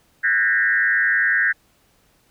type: tone with frequency modulation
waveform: sine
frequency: 1719 Hz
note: A6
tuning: 41 cents flat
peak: -15 dBFS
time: 0.23-1.53 s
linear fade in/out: 20 ms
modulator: 110 Hz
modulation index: 1.9
effects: pink hiss -60 dBFS RMS until 2.3 s